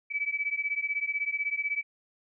sine beating tone pair, 2288 / 2304 Hz, D7 / D7, -46 / -34 cents, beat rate 16 Hz, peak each -31 dBFS, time 0.1-1.83 s, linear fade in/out 20 ms, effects none

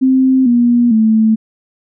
sine tone with pitch steps, 261.6 / 239.9 / 220 Hz, C4 / A#3 / A3, 0 / +50 / 0 cents, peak -7 dBFS, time 0.01-1.36 s, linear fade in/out 20 ms, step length 450 ms, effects none

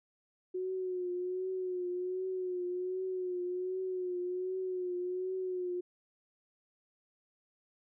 sine tone with vibrato, 365.9 Hz, F#4, 19 cents flat, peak -33 dBFS, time 0.54-5.81 s, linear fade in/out 10 ms, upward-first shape triangle, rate 1.3 Hz, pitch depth 50 cents each way, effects none

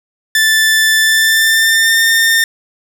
sawtooth tone with pitch glide, 1760 to 1812.6 Hz, A6 to A#6, 0 to -49 cents, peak -5 dBFS, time 0.35-2.44 s, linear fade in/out 2 ms, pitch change +51 cents, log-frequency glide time 1.01-2.04 s, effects none

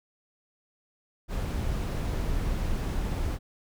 brown noise, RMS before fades -29 dBFS, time 1.28-3.39 s, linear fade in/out 50 ms, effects none

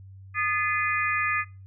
harmonic tone with a mistuned harmonic, 410 Hz, G#4, 22 cents flat, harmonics 3 / 4 / 5 / 6, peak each -28 / -28 / -28 / -28 dBFS, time 0.34-1.45 s, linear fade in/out 50 ms, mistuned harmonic 4, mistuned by +86 cents, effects noise-tail reverb RT60 0.3 s tail -19 dB re dry + added 96 Hz sine -43 dBFS peak until 1.66 s

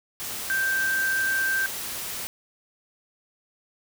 sine tone in noise, 1568 Hz, G6, in tune, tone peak -22 dBFS, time 0.5-1.66 s, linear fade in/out 0 ms, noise white, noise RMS -33 dBFS, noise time 0.2-2.27 s, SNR +8 dB, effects none

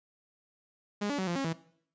sawtooth tone with pitch steps, 205.7 / 286.8 / 188.4 / 173.1 / 272.7 / 163.6 Hz, G#3 / D4 / F#3 / F3 / C#4 / E3, -16 / -41 / +32 / -15 / -28 / -13 cents, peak -26 dBFS, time 1.01-1.532 s, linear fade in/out 10 ms, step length 87 ms, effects noise-tail reverb RT60 0.6 s tail -18 dB re dry + resampled to 16000 Hz

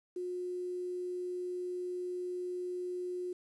sine tone with quantisation, 360 Hz, F#4, 47 cents flat, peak -35 dBFS, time 0.16-3.33 s, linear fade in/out 5 ms, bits 10, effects resampled to 24000 Hz

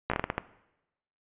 slowing click train, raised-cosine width 0.5 ms, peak -12 dBFS, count 8, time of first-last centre 0.1-0.38 s, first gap 15 ms, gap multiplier 1.32, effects noise-tail reverb RT60 0.9 s tail -17 dB re dry + resampled to 8000 Hz

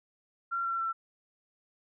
sine tone with pitch steps, 1372 / 1357.8 / 1343.8 Hz, F6 / F6 / E6, -31 / -49 / +33 cents, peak -29 dBFS, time 0.51-0.93 s, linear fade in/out 20 ms, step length 140 ms, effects none

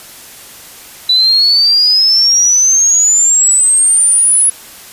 sine exponential sweep, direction up, 3951 to 10390 Hz, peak -6 dBFS, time 1.09-4.5 s, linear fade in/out 5 ms, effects white hiss -34 dBFS RMS until 4.92 s + resampled to 32000 Hz

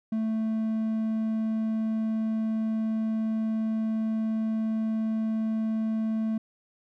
triangle tone, 220.7 Hz, A3, 5 cents sharp, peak -23 dBFS, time 0.12-6.38 s, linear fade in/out 5 ms, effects none

